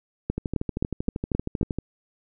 two click trains, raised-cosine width 3 ms, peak -14 / -11 dBFS, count 19 / 6, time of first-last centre 0.38-1.786 / 0.3-1.612 s, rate 12.8 / 3.81 Hz, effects none

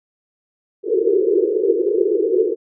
pink band-pass noise, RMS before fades -17 dBFS, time 0.83-2.56 s, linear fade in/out 50 ms, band 350 to 470 Hz, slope 96 dB/octave, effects none

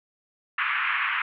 pink band-pass noise, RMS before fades -26 dBFS, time 0.58-1.22 s, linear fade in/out 5 ms, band 1100 to 2700 Hz, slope 48 dB/octave, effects none

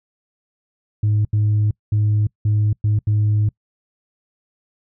sine tone bursts at uneven times, 105.5 Hz, G#2, 28 cents sharp, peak -12 dBFS, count 6, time 1.03-1.25 / 1.33-1.71 / 1.92-2.27 / 2.45-2.73 / 2.84-2.99 / 3.07-3.49 s, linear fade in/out 5 ms, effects noise-tail reverb RT60 0.1 s tail -26 dB re dry + tanh soft clip ceiling -12 dBFS

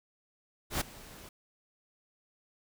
pink noise with ADSR envelope, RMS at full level -29 dBFS, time 0.7-1.29 s, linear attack 110 ms, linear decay 8 ms, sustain -21 dB, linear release 4 ms, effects none

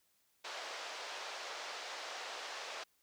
pink band-pass noise, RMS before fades -45 dBFS, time 0.44-2.84 s, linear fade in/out 10 ms, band 530 to 6000 Hz, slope 24 dB/octave, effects white hiss -75 dBFS RMS until 3.02 s

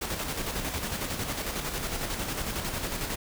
pink noise with tremolo, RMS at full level -31 dBFS, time 0.01-3.16 s, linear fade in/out 10 ms, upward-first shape square, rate 11 Hz, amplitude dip 40%, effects none

